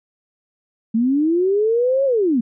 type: linear two-way sweep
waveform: sine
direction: up then down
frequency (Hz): 216.8 to 557 to 216.8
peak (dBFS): -14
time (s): 0.94-2.41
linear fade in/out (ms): 10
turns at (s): 2.05
effects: none